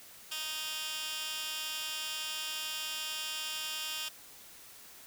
15% pulse tone with high-pass filter, 311.1 Hz, D#4, in tune, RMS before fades -38 dBFS, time 0.31-4.09 s, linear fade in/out 10 ms, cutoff 2800 Hz, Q 1.3, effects white hiss -53 dBFS RMS until 5.06 s

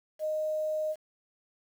sine tone with quantisation, 619 Hz, D#5, 9 cents flat, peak -28 dBFS, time 0.19-0.96 s, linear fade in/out 50 ms, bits 9, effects none

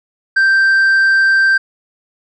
sine tone with tanh clipping, 1568 Hz, G6, in tune, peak -9 dBFS, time 0.36-1.58 s, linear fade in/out 10 ms, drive 3 dB, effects none

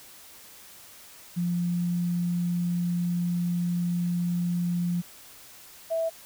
sine tone pair in turn, 174.61 / 655.3 Hz, F3 / E5, 0 / -10 cents, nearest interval octave + major seventh, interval 2290 cents, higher second, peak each -24 dBFS, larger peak neither, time 1.36-5.02 / 5.9-6.1 s, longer first, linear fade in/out 20 ms, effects white hiss -49 dBFS RMS until 6.25 s

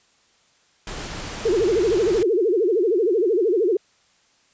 pink noise, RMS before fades -32 dBFS, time 0.87-2.23 s, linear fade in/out 2 ms
sine tone with vibrato, 401.1 Hz, G4, 40 cents sharp, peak -16 dBFS, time 1.45-3.77 s, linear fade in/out 5 ms, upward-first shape sine, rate 13 Hz, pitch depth 270 cents each way
effects white hiss -60 dBFS RMS until 4.53 s + resampled to 16000 Hz

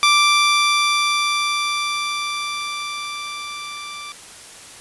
15% pulse tone with level ramp, 1174.7 Hz, D6, in tune, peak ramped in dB -5 to -25 dBFS, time 0.03-4.12 s, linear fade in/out 0 ms, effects white hiss -40 dBFS RMS until 4.8 s + resampled to 24000 Hz

